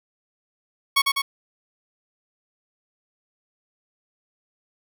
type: tone with echo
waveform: 15% pulse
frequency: 1108.7 Hz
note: C#6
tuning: in tune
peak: -9 dBFS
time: 0.96-1.02 s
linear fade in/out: 10 ms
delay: 100 ms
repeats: 2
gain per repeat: -3 dB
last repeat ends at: 1.22 s
effects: none